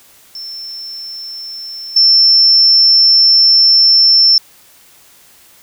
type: tone with level steps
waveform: sine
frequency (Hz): 5360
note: E8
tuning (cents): +28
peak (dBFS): -24 / -5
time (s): 0.35-4.38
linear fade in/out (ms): 2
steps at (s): 1.96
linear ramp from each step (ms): 5
effects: white hiss -45 dBFS RMS until 5.62 s